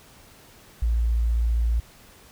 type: tone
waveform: sine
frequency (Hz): 57.5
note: A#1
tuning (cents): -23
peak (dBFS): -19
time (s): 0.82-1.8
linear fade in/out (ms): 5
effects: pink hiss -51 dBFS RMS until 2.31 s